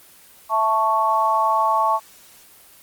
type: chord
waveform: sine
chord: A major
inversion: second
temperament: equal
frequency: 659.3 / 880 / 1108.7 Hz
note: E5 / A5 / C#6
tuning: 0 / 0 / 0 cents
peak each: -24 / -19 / -19 dBFS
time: 0.49-2 s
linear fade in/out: 50 ms
effects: white hiss -48 dBFS RMS until 2.82 s + Opus 24 kbps

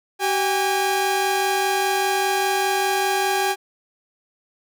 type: tone pair together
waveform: sawtooth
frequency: 383.5 / 812 Hz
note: G4 / G#5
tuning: -38 / -39 cents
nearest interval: octave + minor second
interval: 1299 cents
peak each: -19 / -17 dBFS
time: 0.19-3.56 s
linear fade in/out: 50 ms
effects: none

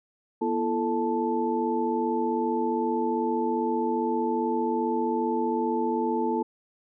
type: tone cluster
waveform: sine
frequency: 242.4 / 337.7 / 440.2 / 877 Hz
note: B3 / E4 / A4 / A5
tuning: -32 / +42 / +1 / -6 cents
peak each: -29 dBFS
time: 0.41-6.43 s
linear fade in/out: 10 ms
effects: none

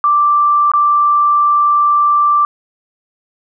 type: tone with dropouts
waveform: sine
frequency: 1174.7 Hz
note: D6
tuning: in tune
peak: -8 dBFS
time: 0.04-2.45 s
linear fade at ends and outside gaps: 1 ms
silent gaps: 0.717-0.736 s
effects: none

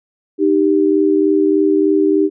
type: tone pair together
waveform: sine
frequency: 308.4 / 391.7 Hz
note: D#4 / G4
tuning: -15 / -1 cents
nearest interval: major third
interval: 414 cents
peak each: -13 dBFS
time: 0.38-2.3 s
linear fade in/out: 50 ms
effects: none

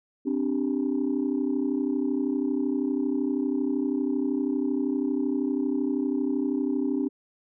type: chord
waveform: sine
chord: C suspended second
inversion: none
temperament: just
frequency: 261.6 / 294.3 / 392.4 Hz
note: C4 / D4 / G4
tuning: 0 / +4 / +2 cents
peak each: -26 / -26 / -31 dBFS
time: 0.25-7.09 s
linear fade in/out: 20 ms
effects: tanh soft clip ceiling -17 dBFS

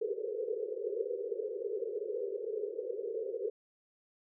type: band-pass noise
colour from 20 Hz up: pink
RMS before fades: -37 dBFS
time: 0.01-3.5 s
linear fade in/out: 5 ms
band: 390 to 500 Hz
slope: 96 dB/octave
effects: none

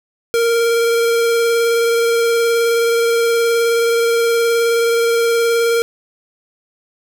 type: tone with vibrato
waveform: square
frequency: 464.4 Hz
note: A#4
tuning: 7 cents flat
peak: -13 dBFS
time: 0.34-5.82 s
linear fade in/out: 0 ms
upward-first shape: sine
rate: 19 Hz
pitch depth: 14 cents each way
effects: none

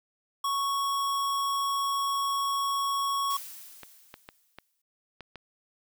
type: tone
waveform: square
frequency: 1108.7 Hz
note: C#6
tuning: in tune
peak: -27 dBFS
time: 0.44-3.37 s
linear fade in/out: 5 ms
type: noise with exponential decay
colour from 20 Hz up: blue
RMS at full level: -38 dBFS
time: 3.3-4.82 s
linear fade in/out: 5 ms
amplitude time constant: 330 ms
type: clicks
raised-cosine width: 0.3 ms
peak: -26 dBFS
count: 6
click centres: 3.833 / 4.141 / 4.289 / 4.586 / 5.207 / 5.357 s
effects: none

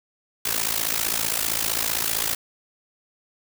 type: noise with amplitude modulation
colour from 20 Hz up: white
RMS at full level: -21 dBFS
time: 0.45-2.35 s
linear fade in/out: 5 ms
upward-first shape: sine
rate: 55.4 Hz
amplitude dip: 85%
effects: none

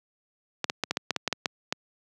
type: clicks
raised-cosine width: 0.2 ms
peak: -8 dBFS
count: 11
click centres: 0.643 / 0.699 / 0.837 / 0.91 / 0.971 / 1.107 / 1.163 / 1.277 / 1.327 / 1.458 / 1.725 s
effects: high-pass 150 Hz 12 dB/octave

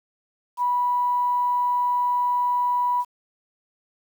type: tone with quantisation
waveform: sine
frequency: 980 Hz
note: B5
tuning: 14 cents flat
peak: -19 dBFS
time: 0.57-3.05 s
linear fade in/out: 50 ms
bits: 8
effects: none

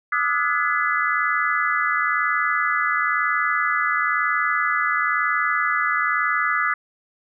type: tone cluster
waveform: sine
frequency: 1207 / 1288 / 1450 / 1703 / 2011 Hz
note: D6 / E6 / F#6 / G#6 / B6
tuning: +47 / -41 / -35 / +43 / +31 cents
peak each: -25 dBFS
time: 0.12-6.74 s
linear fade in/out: 5 ms
effects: none

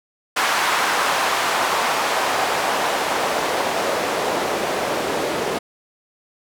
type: noise with band-pass filter sweep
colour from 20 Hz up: white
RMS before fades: -21 dBFS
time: 0.36-5.59 s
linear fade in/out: 10 ms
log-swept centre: 1100 to 440 Hz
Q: 1.2
effects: none

